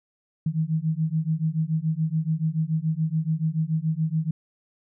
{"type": "beating tone pair", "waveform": "sine", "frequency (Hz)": [155.56, 162.56], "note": ["D#3", "E3"], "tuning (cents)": [0, -24], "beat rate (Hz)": 7, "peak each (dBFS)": -25, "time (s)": [0.46, 4.31], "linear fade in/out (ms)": 5, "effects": []}